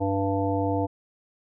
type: harmonic tone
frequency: 98 Hz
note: G2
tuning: in tune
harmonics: 1 / 3 / 5 / 7 / 9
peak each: -28 / -27 / -29 / -30 / -32 dBFS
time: 0-0.87 s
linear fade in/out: 20 ms
effects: none